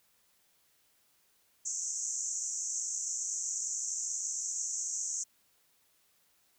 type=band-pass noise; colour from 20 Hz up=pink; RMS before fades=-36 dBFS; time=1.65-5.24 s; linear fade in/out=10 ms; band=6000 to 7600 Hz; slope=96 dB/octave; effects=white hiss -70 dBFS RMS until 6.58 s